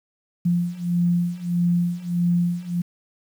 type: beating tone pair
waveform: sine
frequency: 173.3 / 174.9 Hz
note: F3 / F3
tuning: -13 / +3 cents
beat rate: 1.6 Hz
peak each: -23 / -21 dBFS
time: 0.45-2.82 s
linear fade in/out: 10 ms
effects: 8-bit